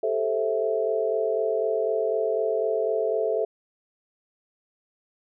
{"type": "chord", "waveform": "sine", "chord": "A minor seventh", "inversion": "third", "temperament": "just", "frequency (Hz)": [396, 440, 528, 660], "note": ["G4", "A4", "C5", "E5"], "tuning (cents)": [18, 0, 16, 2], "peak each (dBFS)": [-31, -25, -30, -27], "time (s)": [0.03, 3.45], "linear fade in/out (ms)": 5, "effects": []}